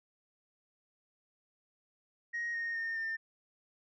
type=tone with pitch steps; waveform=sine; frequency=1879 / 1853.1 / 1827.6 / 1802.5 Hz; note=A#6 / A#6 / A#6 / A6; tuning=+13 / -11 / -35 / +41 cents; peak=-32 dBFS; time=2.33-3.17 s; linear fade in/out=20 ms; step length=210 ms; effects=tanh soft clip ceiling -31 dBFS